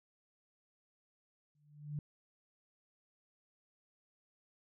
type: tone with exponential growth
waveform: sine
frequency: 148 Hz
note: D3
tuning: 14 cents sharp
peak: -34 dBFS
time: 1.55-1.99 s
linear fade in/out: 2 ms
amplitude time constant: 95 ms
effects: none